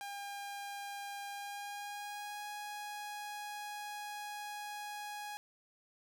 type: tone with pitch glide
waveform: sawtooth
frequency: 805 to 830.5 Hz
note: G5 to G#5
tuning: +46 to 0 cents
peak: -38 dBFS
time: 0.01-5.37 s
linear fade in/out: 0 ms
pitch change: +54 cents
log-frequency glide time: 1.3-2.47 s
effects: none